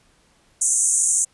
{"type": "band-pass noise", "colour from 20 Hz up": "white", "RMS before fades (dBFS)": -19, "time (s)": [0.61, 1.25], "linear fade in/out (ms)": 10, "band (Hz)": [6300, 9700], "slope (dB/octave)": 96, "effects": ["pink hiss -59 dBFS RMS until 1.33 s", "resampled to 24000 Hz"]}